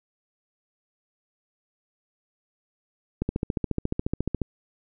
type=click train; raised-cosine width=3 ms; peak=-12 dBFS; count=18; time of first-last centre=3.22-4.417 s; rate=14.2 Hz; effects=none